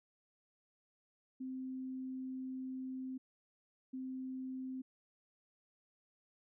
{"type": "tone bursts at uneven times", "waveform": "sine", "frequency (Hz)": 260, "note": "C4", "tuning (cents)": -11, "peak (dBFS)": -40, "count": 2, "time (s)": [[1.4, 3.18], [3.93, 4.82]], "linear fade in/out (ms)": 10, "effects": []}